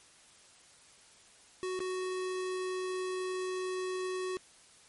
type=tone with dropouts; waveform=square; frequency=370.6 Hz; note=F#4; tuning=3 cents sharp; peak=-34 dBFS; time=1.63-4.37 s; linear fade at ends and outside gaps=0 ms; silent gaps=1.792-1.803 s; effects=white hiss -59 dBFS RMS until 4.88 s + MP3 48 kbps